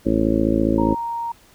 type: harmonic tone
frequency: 54.8 Hz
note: A1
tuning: 6 cents flat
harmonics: 1 / 2 / 3 / 4 / 5 / 6 / 7 / 8 / 9 / 10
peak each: -27 / -28 / -31 / -22 / -21 / -21 / -31 / -29 / -32 / -26 dBFS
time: 0.05-0.95 s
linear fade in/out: 20 ms
type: tone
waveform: sine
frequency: 932.3 Hz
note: A#5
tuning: in tune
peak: -23 dBFS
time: 0.78-1.32 s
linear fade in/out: 5 ms
effects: pink hiss -52 dBFS RMS until 1.54 s